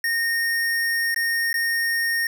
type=tone with dropouts; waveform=square; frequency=1845 Hz; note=A#6; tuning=18 cents flat; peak=-21 dBFS; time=0.04-2.27 s; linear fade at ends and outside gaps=2 ms; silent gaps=1.145-1.161 / 1.529-1.541 s; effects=none